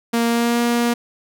sawtooth tone with pitch glide, 233.1 to 237.6 Hz, A#3 to A#3, 0 to +33 cents, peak -12 dBFS, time 0.13-0.94 s, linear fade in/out 10 ms, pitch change +33 cents, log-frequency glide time 0.26-0.6 s, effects none

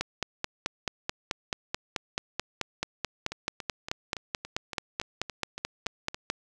two click trains, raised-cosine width 0.2 ms, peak -11 / -19 dBFS, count 30 / 11, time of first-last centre 0.01-6.301 / 3.32-6.145 s, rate 4.61 / 3.54 Hz, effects none

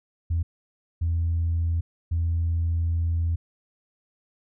sine tone bursts at uneven times, 83.6 Hz, E2, 25 cents sharp, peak -20 dBFS, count 3, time 0.3-0.43 / 1.01-1.81 / 2.11-3.36 s, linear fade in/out 10 ms, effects tanh soft clip ceiling -18 dBFS

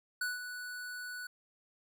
square tone with ADSR envelope, 1480 Hz, F#6, in tune, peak -32 dBFS, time 0.21-1.27 s, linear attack 5 ms, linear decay 170 ms, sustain -9 dB, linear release 5 ms, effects none

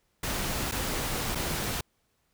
pink noise with dropouts, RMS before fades -31 dBFS, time 0.23-1.81 s, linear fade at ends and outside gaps 5 ms, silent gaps 0.714-0.72 / 1.35-1.354 s, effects pink hiss -73 dBFS RMS until 2.33 s

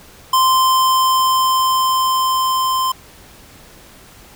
square tone with level ramp, 1040 Hz, C6, 11 cents flat, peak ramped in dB -11 to -16 dBFS, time 0.33-2.92 s, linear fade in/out 5 ms, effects pink hiss -43 dBFS RMS until 4.35 s

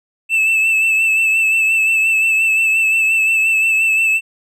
triangle tone with vibrato, 2637 Hz, E7, in tune, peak -10 dBFS, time 0.29-4.21 s, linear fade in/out 50 ms, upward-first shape sine, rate 5.7 Hz, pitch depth 31 cents each way, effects none

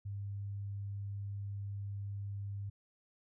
sine tone, 100.3 Hz, G2, 40 cents sharp, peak -38 dBFS, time 0.05-2.7 s, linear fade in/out 10 ms, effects none

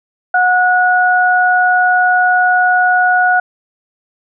sine tone pair together, 730 / 1460 Hz, F#5 / F#6, -24 / -24 cents, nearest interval octave, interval 1200 cents, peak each -11 dBFS, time 0.34-3.4 s, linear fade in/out 5 ms, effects none

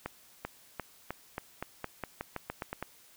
accelerating click train, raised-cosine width 0.5 ms, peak -20 dBFS, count 14, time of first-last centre 0.06-2.826 s, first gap 390 ms, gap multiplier 0.89, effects white hiss -59 dBFS RMS until 3.16 s

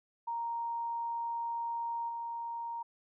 sine tone with level steps, 932.3 Hz, A#5, in tune, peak -33 / -36 dBFS, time 0.27-2.83 s, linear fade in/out 10 ms, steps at 2.08 s, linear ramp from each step 20 ms, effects none

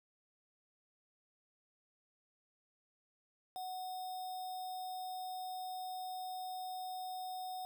sine tone with sample-and-hold, 740 Hz, F#5, in tune, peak -40 dBFS, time 3.56-7.65 s, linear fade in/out 0 ms, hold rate 4410 Hz, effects none

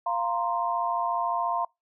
sine chord, F suspended fourth, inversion none, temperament equal with one note detuned, 695.2 / 932.3 / 1046.5 Hz, F5 / Bb5 / C6, -8 / 0 / 0 cents, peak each -29 / -29 / -29 dBFS, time 0.06-1.65 s, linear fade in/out 5 ms, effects noise-tail reverb RT60 0.2 s tail -26 dB re dry

